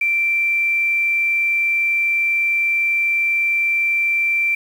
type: tone with quantisation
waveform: sine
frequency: 2349 Hz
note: D7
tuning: in tune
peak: -15 dBFS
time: 0.01-4.55 s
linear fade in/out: 5 ms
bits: 7
effects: none